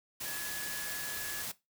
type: tone in noise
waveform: sine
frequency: 1694 Hz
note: G#6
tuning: 34 cents sharp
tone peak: -42 dBFS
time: 0.25-1.43 s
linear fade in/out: 10 ms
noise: white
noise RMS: -39 dBFS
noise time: 0.2-1.52 s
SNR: -6 dB
effects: noise-tail reverb RT60 0.2 s tail -17 dB re dry